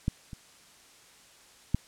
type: clicks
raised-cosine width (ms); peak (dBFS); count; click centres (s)
5; -14 / -28 / -11; 3; 0.081 / 0.332 / 1.746
effects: white hiss -56 dBFS RMS until 1.87 s + low-pass 9000 Hz 12 dB/octave